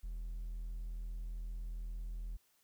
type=tone with hard clipping; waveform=triangle; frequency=41.2 Hz; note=E1; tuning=in tune; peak=-40 dBFS; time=0.03-2.37 s; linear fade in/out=10 ms; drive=5 dB; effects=white hiss -73 dBFS RMS until 2.63 s